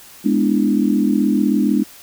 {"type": "chord", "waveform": "sine", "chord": "E dominant seventh", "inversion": "first", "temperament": "equal", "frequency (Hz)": [207.7, 246.9, 293.7, 329.6], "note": ["G#3", "B3", "D4", "E4"], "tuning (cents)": [0, 0, 0, 0], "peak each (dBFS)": [-17, -19, -18, -23], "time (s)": [0.24, 1.84], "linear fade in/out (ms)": 20, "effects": ["white hiss -42 dBFS RMS until 2.02 s"]}